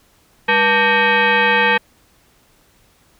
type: tone with frequency modulation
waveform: sine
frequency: 483.6 Hz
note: B4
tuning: 36 cents flat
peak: -11 dBFS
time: 0.48-1.78 s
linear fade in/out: 10 ms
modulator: 685 Hz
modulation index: 3.4
effects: pink hiss -55 dBFS RMS until 3.19 s